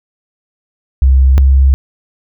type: tone pair in turn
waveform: sine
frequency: 66.1 / 67.22 Hz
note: C2 / C2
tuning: +18 / +47 cents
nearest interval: unison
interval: 29 cents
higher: second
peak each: -4 dBFS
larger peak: neither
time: 1.02-1.38 / 1.38-1.74 s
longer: neither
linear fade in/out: 0 ms
effects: none